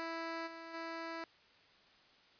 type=tone with level steps; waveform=10% pulse; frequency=329.6 Hz; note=E4; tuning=in tune; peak=-31 / -39 / -33 dBFS; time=0-1.24 s; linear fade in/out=0 ms; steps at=0.46 / 0.73 s; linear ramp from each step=20 ms; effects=white hiss -65 dBFS RMS until 2.39 s + resampled to 11025 Hz